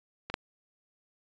clicks, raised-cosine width 0.3 ms, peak -21 / -12 dBFS, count 2, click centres 0.3 / 0.341 s, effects resampled to 16000 Hz

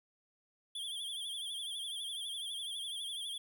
square tone with vibrato, 3322 Hz, G#7, in tune, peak -39 dBFS, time 0.75-3.38 s, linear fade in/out 5 ms, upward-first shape sine, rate 12 Hz, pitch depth 87 cents each way, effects none

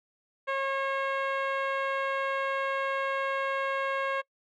10% pulse tone with low-pass filter, 543 Hz, C#5, 36 cents flat, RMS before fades -30 dBFS, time 0.47-4.22 s, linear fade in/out 20 ms, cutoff 1800 Hz, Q 0.69, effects noise-tail reverb RT60 0.1 s tail -24 dB re dry

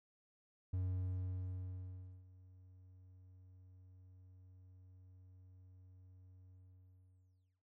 triangle tone with ADSR envelope, 92.2 Hz, F#2, 6 cents flat, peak -33 dBFS, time 0.73-7.63 s, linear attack 7 ms, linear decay 1500 ms, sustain -23 dB, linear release 1100 ms, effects none

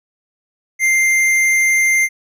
sine tone with hard clipping, 2096 Hz, C7, 2 cents sharp, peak -13 dBFS, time 0.79-2.09 s, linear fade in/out 50 ms, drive 11 dB, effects none

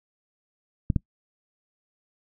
clicks, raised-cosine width 5 ms, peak -10 dBFS, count 2, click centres 0.902 / 0.962 s, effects noise-tail reverb RT60 0.1 s tail -24 dB re dry

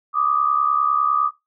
sine tone pair together, 1174.7 / 1244.6 Hz, D6 / D#6, 0 / 0 cents, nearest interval minor second, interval 100 cents, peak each -19 dBFS, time 0.13-1.31 s, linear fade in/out 50 ms, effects noise-tail reverb RT60 0.2 s tail -19 dB re dry

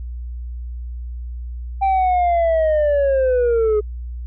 sine linear sweep, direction down, 786 to 415.3 Hz, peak -11 dBFS, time 1.81-3.81 s, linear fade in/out 20 ms, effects tanh soft clip ceiling -13 dBFS + added 60 Hz sine -26 dBFS peak until 4.26 s

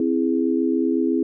sine chord, C augmented, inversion none, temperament equal, 261.6 / 329.6 / 415.3 Hz, C4 / E4 / G#4, 0 / 0 / 0 cents, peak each -21 / -21 / -25 dBFS, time 0-1.23 s, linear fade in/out 2 ms, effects none

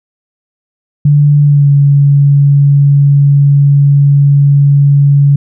sine tone with pitch glide, 145.8 to 141.73 Hz, D3 to C#3, -12 to +39 cents, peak -3 dBFS, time 1.05-5.36 s, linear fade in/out 5 ms, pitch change -49 cents, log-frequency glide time 1.43-1.69 s, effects none

